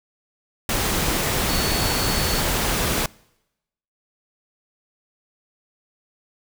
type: tone in noise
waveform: sine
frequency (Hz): 4435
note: C#8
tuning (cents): 0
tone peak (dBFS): -28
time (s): 1.49-2.4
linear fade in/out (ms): 2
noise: pink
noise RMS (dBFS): -22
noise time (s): 0.69-3.06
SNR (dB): -9
effects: noise-tail reverb RT60 0.9 s tail -25 dB re dry